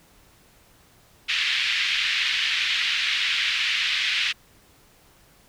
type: band-pass noise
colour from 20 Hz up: white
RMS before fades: -24 dBFS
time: 1.28-4.33 s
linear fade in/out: 20 ms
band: 1900 to 3500 Hz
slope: 24 dB/octave
effects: pink hiss -56 dBFS RMS until 5.48 s